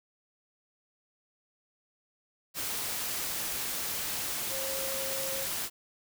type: tone in noise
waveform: sine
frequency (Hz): 537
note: C5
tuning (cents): +45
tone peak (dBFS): -37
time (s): 4.49-5.47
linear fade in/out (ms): 50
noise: white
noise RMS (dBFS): -34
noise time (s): 2.54-5.7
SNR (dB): -6
effects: none